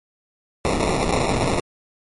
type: noise with sample-and-hold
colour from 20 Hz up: blue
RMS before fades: -20 dBFS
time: 0.65-1.6 s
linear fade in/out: 0 ms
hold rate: 1575 Hz
effects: MP3 48 kbps